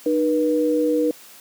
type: tone pair together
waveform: sine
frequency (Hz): 304.9 / 484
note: D#4 / B4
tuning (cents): -35 / -35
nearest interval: minor sixth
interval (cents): 800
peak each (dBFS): -19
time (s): 0.06-1.11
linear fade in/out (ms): 2
effects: white hiss -45 dBFS RMS until 1.4 s + high-pass 200 Hz 12 dB/octave